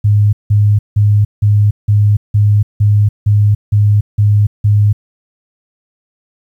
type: tone bursts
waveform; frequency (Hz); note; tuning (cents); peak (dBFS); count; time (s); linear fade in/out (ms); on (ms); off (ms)
sine; 103.83; G#2; 0; -6; 11; 0.04-4.93; 10; 290; 170
effects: 8-bit